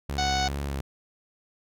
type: tone with vibrato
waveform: sawtooth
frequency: 69.3 Hz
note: C#2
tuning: in tune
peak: -25 dBFS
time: 0.09-0.81 s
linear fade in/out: 5 ms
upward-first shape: sine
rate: 2.4 Hz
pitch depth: 35 cents each way
type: harmonic tone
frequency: 740 Hz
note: F#5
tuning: in tune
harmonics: 1 / 2 / 3 / 4 / 5 / 6 / 7 / 8 / 9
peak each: -26 / -34 / -36 / -38 / -34 / -35 / -37 / -41 / -40 dBFS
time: 0.18-0.48 s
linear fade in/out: 2 ms
effects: none